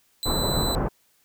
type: tone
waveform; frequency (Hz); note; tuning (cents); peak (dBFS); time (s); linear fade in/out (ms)
sawtooth; 4006; B7; +24; -24; 0.23-0.75; 0
type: low-pass noise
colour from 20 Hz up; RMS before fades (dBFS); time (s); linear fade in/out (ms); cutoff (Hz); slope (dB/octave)
pink; -25; 0.25-0.89; 20; 1200; 24
effects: white hiss -64 dBFS RMS until 1.24 s